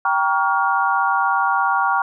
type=chord; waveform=sine; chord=G half-diminished seventh; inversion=none; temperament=just; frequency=784 / 940.8 / 1128.9 / 1411.2 Hz; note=G5 / Bb5 / Db6 / F6; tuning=0 / +16 / +31 / +18 cents; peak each=-21 dBFS; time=0.05-2.02 s; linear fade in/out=2 ms; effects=none